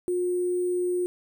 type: tone with sample-and-hold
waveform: sine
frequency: 358.3 Hz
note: F4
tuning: 44 cents sharp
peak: -23 dBFS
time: 0.08-1.06 s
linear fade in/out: 0 ms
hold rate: 8820 Hz
effects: none